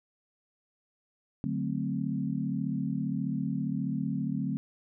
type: chord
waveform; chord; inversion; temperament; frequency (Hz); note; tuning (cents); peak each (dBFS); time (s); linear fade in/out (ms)
sine; D dominant seventh; none; equal; 146.83 / 185 / 220 / 261.6; D3 / F#3 / A3 / C4; 0 / 0 / 0 / 0; -34; 1.44-4.57; 0
effects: none